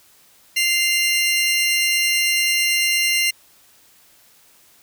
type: tone pair together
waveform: sawtooth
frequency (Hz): 2088 / 2787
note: C7 / F7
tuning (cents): -4 / -4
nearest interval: perfect fourth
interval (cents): 500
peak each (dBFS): -16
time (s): 0.56-3.31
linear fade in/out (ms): 10
effects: white hiss -53 dBFS RMS until 4.82 s